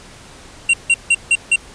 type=tone bursts; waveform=square; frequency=2753 Hz; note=F7; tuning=25 cents flat; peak=-10 dBFS; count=5; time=0.69-1.56 s; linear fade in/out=5 ms; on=46 ms; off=160 ms; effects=pink hiss -40 dBFS RMS until 1.74 s + resampled to 22050 Hz